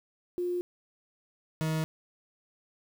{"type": "tone pair in turn", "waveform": ["sine", "40% pulse"], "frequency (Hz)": [354.8, 158.05], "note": ["F4", "D#3"], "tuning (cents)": [27, 27], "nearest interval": "octave + major second", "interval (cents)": 1400, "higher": "first", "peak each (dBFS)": [-28, -27], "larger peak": "second", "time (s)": [[0.38, 0.61], [1.61, 1.84]], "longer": "neither", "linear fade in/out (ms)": 0, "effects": ["9-bit"]}